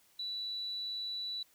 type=tone; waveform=sine; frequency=3951 Hz; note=B7; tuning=in tune; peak=-36 dBFS; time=0.19-1.43 s; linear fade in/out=5 ms; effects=white hiss -67 dBFS RMS until 1.54 s